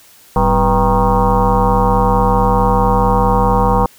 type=tone with frequency modulation; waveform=sine; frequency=489.2 Hz; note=B4; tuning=16 cents flat; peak=-9 dBFS; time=0.36-3.86 s; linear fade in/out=2 ms; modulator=149 Hz; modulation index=4; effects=white hiss -45 dBFS RMS until 3.98 s